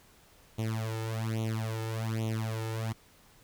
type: tone with flanger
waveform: sawtooth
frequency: 111.4 Hz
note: A2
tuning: 22 cents sharp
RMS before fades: -33 dBFS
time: 0.58-2.93 s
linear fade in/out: 10 ms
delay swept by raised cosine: 0.3 to 2.3 ms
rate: 1.2 Hz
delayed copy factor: +0.95
effects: pink hiss -60 dBFS RMS until 3.43 s